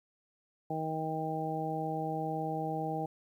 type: harmonic tone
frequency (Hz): 158.2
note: D#3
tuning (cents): +29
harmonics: 1 / 2 / 3 / 4 / 5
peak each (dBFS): -38 / -39 / -40 / -41 / -36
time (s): 0.7-3.06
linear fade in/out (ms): 5
effects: 11-bit